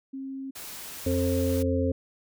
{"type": "tone", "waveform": "sine", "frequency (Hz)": 268.6, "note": "C4", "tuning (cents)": 46, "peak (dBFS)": -33, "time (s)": [0.13, 0.51], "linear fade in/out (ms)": 10}
{"type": "noise", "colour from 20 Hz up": "white", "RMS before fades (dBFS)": -40, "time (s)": [0.55, 1.63], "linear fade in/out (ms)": 10}
{"type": "harmonic tone", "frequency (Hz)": 88.2, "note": "F2", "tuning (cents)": 18, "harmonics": [1, 3, 5, 6], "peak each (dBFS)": [-27, -27, -31, -29], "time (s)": [1.06, 1.92], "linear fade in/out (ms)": 5}
{"effects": []}